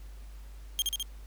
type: tone with echo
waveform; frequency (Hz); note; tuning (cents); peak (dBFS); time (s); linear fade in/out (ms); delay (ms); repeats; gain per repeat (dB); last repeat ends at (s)
sawtooth; 3208; G7; +39; -22; 0.79-0.82; 0; 69; 3; -2; 1.027
effects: added 50 Hz sine -43 dBFS peak until 1.26 s + pink hiss -59 dBFS RMS until 1.26 s